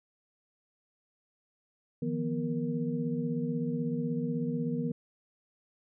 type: tone cluster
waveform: sine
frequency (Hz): 156.2 / 172.4 / 243 / 468.1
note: D#3 / F3 / B3 / A#4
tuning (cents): +7 / -22 / -28 / +7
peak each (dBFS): -35 / -36 / -32 / -38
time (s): 2.02-4.92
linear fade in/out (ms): 5
effects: none